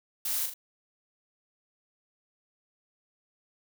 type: noise with echo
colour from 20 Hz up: blue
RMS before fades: -31 dBFS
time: 0.25-0.46 s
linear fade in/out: 5 ms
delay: 40 ms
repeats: 2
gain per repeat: -6 dB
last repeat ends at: 0.54 s
effects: none